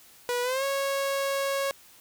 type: tone with pitch glide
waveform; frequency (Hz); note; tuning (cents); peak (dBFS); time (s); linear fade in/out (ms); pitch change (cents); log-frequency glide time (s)
sawtooth; 487.9 to 550.8; B4 to C#5; -21 to -11; -22; 0.29-1.71; 0; +210; 0.42-0.64
effects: white hiss -54 dBFS RMS until 2 s